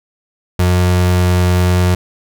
35% pulse tone, 89.9 Hz, F#2, 49 cents flat, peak -8 dBFS, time 0.59-1.95 s, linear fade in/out 5 ms, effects none

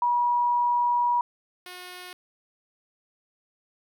sine / 5% pulse tone pair in turn, 965 / 361.5 Hz, B5 / F#4, -40 / -40 cents, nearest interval octave + perfect fourth, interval 1700 cents, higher first, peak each -20 / -28 dBFS, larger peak first, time 0.02-1.21 / 1.66-2.13 s, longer first, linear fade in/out 2 ms, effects none

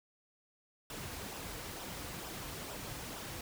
pink noise with flanger, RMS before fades -44 dBFS, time 0.9-3.41 s, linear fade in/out 2 ms, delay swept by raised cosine 0.45 to 5.15 ms, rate 2.2 Hz, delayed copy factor -0.5, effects none

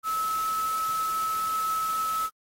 sine tone in noise, 1298 Hz, E6, 27 cents flat, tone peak -25 dBFS, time 0.03-2.3 s, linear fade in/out 50 ms, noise white, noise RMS -39 dBFS, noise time 0.03-2.3 s, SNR +11 dB, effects AAC 48 kbps

